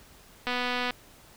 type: click train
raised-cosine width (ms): 0.3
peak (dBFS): -14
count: 109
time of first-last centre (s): 0.47-0.907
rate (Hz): 247
effects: pink hiss -54 dBFS RMS until 1.36 s